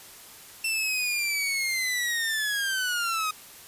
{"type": "linear sweep", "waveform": "sawtooth", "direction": "down", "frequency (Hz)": [2688, 1244.5], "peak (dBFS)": -22, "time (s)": [0.64, 3.31], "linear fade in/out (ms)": 5, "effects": ["white hiss -47 dBFS RMS until 3.67 s", "resampled to 32000 Hz"]}